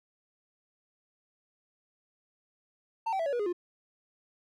triangle tone with pitch steps, 900 / 770 / 658.8 / 563.7 / 482.3 / 412.7 / 353.1 Hz, A5 / G5 / E5 / C#5 / B4 / G#4 / F4, +39 / -31 / -1 / +29 / -41 / -11 / +19 cents, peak -26 dBFS, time 3.06-3.529 s, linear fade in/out 10 ms, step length 67 ms, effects none

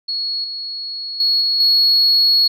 sine tone with level steps, 4342 Hz, C#8, 37 cents flat, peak -19 / -24 / -12 / -14 / -9 dBFS, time 0.08-2.48 s, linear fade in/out 10 ms, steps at 0.44 / 1.2 / 1.41 / 1.6 s, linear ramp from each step 2 ms, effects tanh soft clip ceiling -7 dBFS

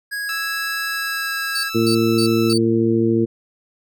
square tone with pitch glide, 1655 to 1635 Hz, G#6 to G#6, -6 to -28 cents, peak -24 dBFS, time 0.11-1.7 s, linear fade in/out 20 ms, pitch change -22 cents, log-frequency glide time 0.9-1.32 s
15% pulse tone, 1318.5 Hz, E6, in tune, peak -20 dBFS, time 0.29-2.53 s, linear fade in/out 2 ms
35% pulse tone bursts, 4564 Hz, C#8, 50 cents sharp, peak -20 dBFS, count 4, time 1.55-2.58 s, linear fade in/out 5 ms, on 85 ms, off 230 ms
harmonic tone, 113.9 Hz, A#2, 40 cents flat, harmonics 1 / 2 / 3 / 4, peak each -23 / -19 / -17 / -23 dBFS, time 1.74-3.26 s, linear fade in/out 20 ms
effects none

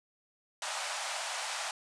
pink band-pass noise, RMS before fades -37 dBFS, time 0.62-1.71 s, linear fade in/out 2 ms, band 630 to 9400 Hz, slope 48 dB/octave, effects none

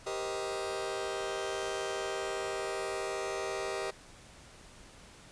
sawtooth chord, C minor seventh, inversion second, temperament just, 392.4 / 470.9 / 523.3 / 627.9 Hz, G4 / Bb4 / C5 / Eb5, +2 / +18 / 0 / +16 cents, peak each -33 / -37 / -39 / -35 dBFS, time 0.06-3.91 s, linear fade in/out 10 ms, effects pink hiss -54 dBFS RMS until 5.31 s + resampled to 22050 Hz

